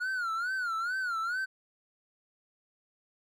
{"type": "tone with vibrato", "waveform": "triangle", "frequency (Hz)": 1428, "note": "F6", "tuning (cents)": 38, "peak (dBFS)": -28, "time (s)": [0, 1.46], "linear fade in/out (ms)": 20, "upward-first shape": "sine", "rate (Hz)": 2.3, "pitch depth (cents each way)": 140, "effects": []}